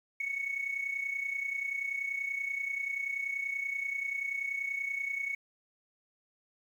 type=tone with amplitude modulation; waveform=sine; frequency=2217 Hz; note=C#7; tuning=in tune; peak=-28 dBFS; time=0.2-5.35 s; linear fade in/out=5 ms; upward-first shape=sine; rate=30.4 Hz; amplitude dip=70%; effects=tanh soft clip ceiling -26 dBFS + 10-bit